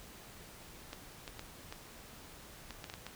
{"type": "clicks", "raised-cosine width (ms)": 0.2, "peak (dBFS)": -26, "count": 9, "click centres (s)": [0.931, 1.278, 1.394, 1.725, 2.707, 2.842, 2.899, 2.939, 3.066], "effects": ["pink hiss -53 dBFS RMS until 3.15 s"]}